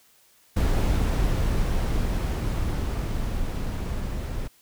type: noise with level ramp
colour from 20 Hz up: brown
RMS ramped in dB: -21 to -30 dBFS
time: 0.56-4.48 s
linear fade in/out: 10 ms
effects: white hiss -59 dBFS RMS until 4.61 s